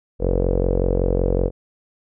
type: tone with low-pass filter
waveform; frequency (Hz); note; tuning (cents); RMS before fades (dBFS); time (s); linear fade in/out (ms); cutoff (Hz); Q
sawtooth; 45.35; F#1; -34; -19; 0.19-1.51; 50; 490; 6.4
effects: none